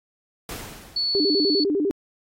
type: noise with exponential decay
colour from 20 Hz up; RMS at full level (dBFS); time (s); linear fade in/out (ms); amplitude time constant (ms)
pink; -32; 0.49-1.51; 2; 220
type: tone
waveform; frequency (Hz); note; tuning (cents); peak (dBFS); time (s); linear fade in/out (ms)
sine; 4431; C#8; -2; -21; 0.96-1.64; 5
type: tone with vibrato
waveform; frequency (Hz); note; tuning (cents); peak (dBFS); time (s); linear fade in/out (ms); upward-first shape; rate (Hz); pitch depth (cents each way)
sine; 344.6; F4; -23; -19; 1.15-1.91; 0; square; 10; 250
effects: AAC 48 kbps